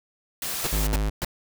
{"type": "noise", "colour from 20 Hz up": "white", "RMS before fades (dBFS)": -30, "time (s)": [0.42, 0.87], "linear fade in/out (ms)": 2}
{"type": "noise bursts", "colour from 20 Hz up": "pink", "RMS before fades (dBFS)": -27, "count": 3, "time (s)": [0.64, 1.247], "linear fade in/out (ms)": 0, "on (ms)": 29, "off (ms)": 260}
{"type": "tone", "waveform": "square", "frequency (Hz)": 52.1, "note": "G#1", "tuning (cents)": 6, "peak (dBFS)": -23, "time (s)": [0.72, 1.1], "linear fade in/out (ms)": 10}
{"effects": []}